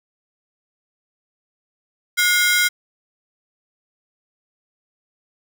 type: ring-modulated tone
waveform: sawtooth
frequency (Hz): 1782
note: A6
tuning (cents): +22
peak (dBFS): -8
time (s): 2.17-2.69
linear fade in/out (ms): 20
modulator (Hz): 335
effects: none